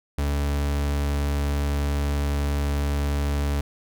40% pulse tone, 71.6 Hz, D2, 43 cents flat, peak -21 dBFS, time 0.18-3.61 s, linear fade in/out 5 ms, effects none

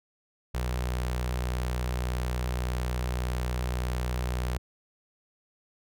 sawtooth tone with notch filter, 61.74 Hz, B1, in tune, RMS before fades -30 dBFS, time 0.54-4.58 s, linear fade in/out 10 ms, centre 260 Hz, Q 1.5, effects none

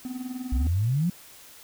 triangle tone with tremolo, 253.4 Hz, B3, 45 cents sharp, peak -26 dBFS, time 0.05-0.67 s, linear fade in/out 0 ms, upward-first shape triangle, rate 20 Hz, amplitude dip 80%
sine exponential sweep, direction up, 58.27 to 186 Hz, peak -21 dBFS, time 0.52-1.1 s, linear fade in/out 5 ms
effects white hiss -49 dBFS RMS until 1.63 s

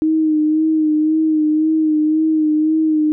sine tone with vibrato, 311.1 Hz, D#4, in tune, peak -12 dBFS, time 0.02-3.12 s, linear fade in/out 0 ms, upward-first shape sine, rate 1.9 Hz, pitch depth 33 cents each way, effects none

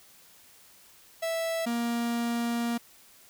45% pulse tone pair in turn, 658 / 235.3 Hz, E5 / A#3, -3 / +16 cents, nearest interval octave + tritone, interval 1781 cents, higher first, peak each -28 / -27 dBFS, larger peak second, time 1.22-1.66 / 1.66-2.78 s, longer second, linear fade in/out 10 ms, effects white hiss -56 dBFS RMS until 3.29 s

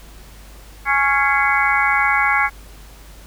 harmonic tone with a mistuned harmonic, 277.2 Hz, C#4, in tune, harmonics 3 / 4 / 5 / 6 / 7 / 8, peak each -21 / -21 / -21 / -21 / -21 / -21 dBFS, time 0.85-2.5 s, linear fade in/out 50 ms, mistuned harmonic 7, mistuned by +89 cents, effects added 50 Hz sine -39 dBFS peak until 3.26 s + pink hiss -45 dBFS RMS until 3.26 s

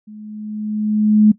sine tone with level ramp, 212.6 Hz, G#3, 41 cents sharp, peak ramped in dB -34 to -5 dBFS, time 0.07-1.32 s, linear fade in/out 10 ms, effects noise-tail reverb RT60 0.1 s tail -17 dB re dry

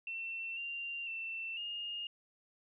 sine tone with pitch steps, 2696 / 2776 / 2681 / 2839 Hz, E7 / F7 / E7 / F7, +38 / -11 / +29 / +28 cents, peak -38 dBFS, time 0.07-2.07 s, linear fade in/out 2 ms, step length 500 ms, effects none

